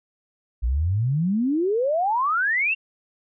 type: exponential sweep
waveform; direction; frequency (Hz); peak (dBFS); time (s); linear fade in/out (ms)
sine; up; 55 to 2794; -19; 0.62-2.75; 20
effects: none